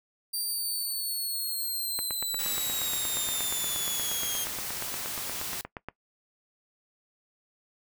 10% pulse linear sweep, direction down, 4699 to 3209 Hz, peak -23 dBFS, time 0.33-4.45 s, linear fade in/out 10 ms
click train, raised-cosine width 0.5 ms, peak -21 dBFS, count 34, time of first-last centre 1.99-5.886 s, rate 8.47 Hz
white noise, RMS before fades -35 dBFS, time 2.39-5.61 s, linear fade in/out 0 ms
effects noise-tail reverb RT60 0.1 s tail -19 dB re dry

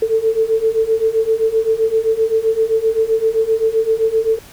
sine beating tone pair, 440.7 / 448.4 Hz, A4 / A4, +3 / +33 cents, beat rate 7.7 Hz, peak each -17 / -15 dBFS, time 0.02-4.39 s, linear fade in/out 5 ms, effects pink hiss -41 dBFS RMS until 4.52 s

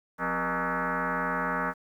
sine tone with frequency modulation, 176.4 Hz, F3, 18 cents sharp, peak -26 dBFS, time 0.18-1.74 s, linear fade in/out 50 ms, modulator 218 Hz, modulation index 7.3, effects 10-bit

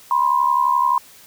sine tone pair together, 976.4 / 1048 Hz, B5 / C6, -20 / +2 cents, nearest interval minor second, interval 122 cents, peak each -17 dBFS, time 0.11-0.98 s, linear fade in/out 2 ms, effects white hiss -46 dBFS RMS until 1.26 s

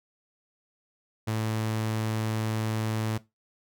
sawtooth tone, 110 Hz, A2, in tune, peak -23 dBFS, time 1.27-3.18 s, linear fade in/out 10 ms, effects noise-tail reverb RT60 0.2 s tail -17 dB re dry

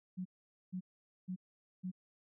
sine tone bursts, 183.9 Hz, F#3, 10 cents flat, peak -37 dBFS, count 4, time 0.17-1.916 s, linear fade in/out 20 ms, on 84 ms, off 470 ms, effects none

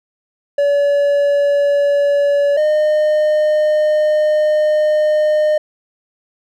triangle tone pair in turn, 571 / 609.6 Hz, D5 / D#5, -49 / -36 cents, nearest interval minor second, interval 113 cents, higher second, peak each -9 dBFS, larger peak neither, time 0.58-2.57 / 2.57-5.58 s, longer second, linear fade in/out 5 ms, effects none

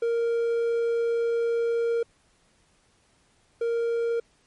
triangle tone pair in turn, 465.6 / 465.6 Hz, A#4 / A#4, -2 / -2 cents, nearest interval unison, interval 0 cents, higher neither, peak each -20 / -21 dBFS, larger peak first, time 0.02-2.03 / 3.61-4.2 s, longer first, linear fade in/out 5 ms, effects pink hiss -64 dBFS RMS until 4.46 s + MP3 48 kbps

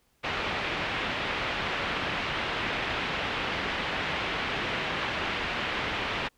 white low-pass noise, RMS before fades -31 dBFS, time 0.23-6.29 s, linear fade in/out 20 ms, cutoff 3000 Hz, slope 24 dB/octave, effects pink hiss -69 dBFS RMS until 6.37 s

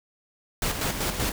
pink noise with tremolo, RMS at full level -26 dBFS, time 0.62-1.32 s, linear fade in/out 2 ms, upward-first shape square, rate 5.2 Hz, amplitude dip 50%, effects none

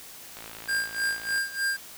click train, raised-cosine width 0.3 ms, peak -25 dBFS, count 57, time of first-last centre 0.37-1.379 s, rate 55.5 Hz
square tone with tremolo, 1600 Hz, G6, 35 cents sharp, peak -24 dBFS, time 0.68-1.77 s, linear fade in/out 10 ms, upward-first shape sine, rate 3.3 Hz, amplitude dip 85%
effects white hiss -45 dBFS RMS until 1.97 s

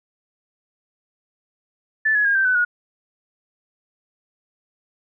sine tone with pitch steps, 1752 / 1686.5 / 1623.4 / 1562.7 / 1504.2 / 1447.9 Hz, A6 / G#6 / G#6 / G6 / F#6 / F#6, -8 / +26 / -40 / -6 / +28 / -38 cents, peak -15 dBFS, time 2.05-2.65 s, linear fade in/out 10 ms, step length 100 ms, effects none

